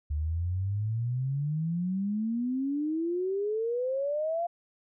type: exponential sweep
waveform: sine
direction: up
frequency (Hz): 72.7 to 700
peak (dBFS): -27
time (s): 0.1-4.47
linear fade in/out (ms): 10
effects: none